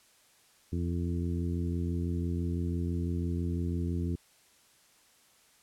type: harmonic tone with a mistuned harmonic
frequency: 86 Hz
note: F2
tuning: 26 cents flat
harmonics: 1 / 2 / 3 / 4 / 5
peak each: -31 / -35 / -37 / -40 / -48 dBFS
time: 0.72-4.16 s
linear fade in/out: 10 ms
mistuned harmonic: 5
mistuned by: +15 cents
effects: white hiss -63 dBFS RMS until 5.62 s + low-pass 11000 Hz 12 dB/octave